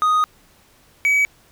triangle tone pair in turn, 1244.5 / 2275 Hz, D#6 / C#7, 0 / +44 cents, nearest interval minor seventh, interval 1044 cents, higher second, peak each -12 dBFS, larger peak neither, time 0.02-0.24 / 1.05-1.25 s, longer first, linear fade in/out 0 ms, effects pink hiss -54 dBFS RMS until 1.51 s

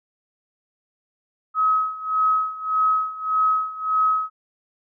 sine tone with tremolo, 1276 Hz, D#6, 43 cents sharp, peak -15 dBFS, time 1.54-4.3 s, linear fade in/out 50 ms, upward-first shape sine, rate 1.7 Hz, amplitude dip 85%, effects none

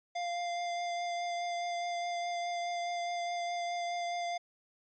square tone with vibrato, 697 Hz, F5, 4 cents flat, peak -34 dBFS, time 0.15-4.38 s, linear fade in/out 10 ms, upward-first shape triangle, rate 4.8 Hz, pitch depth 14 cents each way, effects resampled to 16000 Hz

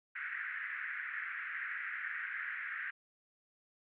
white band-pass noise, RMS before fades -41 dBFS, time 0.15-2.91 s, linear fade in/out 10 ms, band 1500 to 2000 Hz, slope 48 dB/octave, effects none

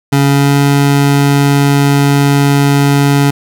25% pulse tone with pitch glide, 140 to 141.22 Hz, C#3 to C#3, +18 to +33 cents, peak -3 dBFS, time 0.12-3.31 s, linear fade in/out 10 ms, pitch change +15 cents, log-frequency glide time 0.27-0.56 s, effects none

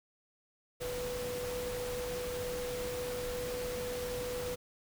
sine tone in noise, 493.9 Hz, B4, in tune, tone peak -36 dBFS, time 0.8-4.56 s, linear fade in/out 20 ms, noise pink, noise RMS -42 dBFS, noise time 0.8-4.56 s, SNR +3 dB, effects none

